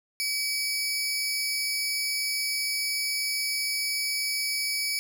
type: tone pair together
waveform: 25% pulse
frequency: 2283 / 5125 Hz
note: D7 / E8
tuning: -50 / -50 cents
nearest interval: octave + major second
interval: 1400 cents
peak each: -25 dBFS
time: 0.2-4.99 s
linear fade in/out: 0 ms
effects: none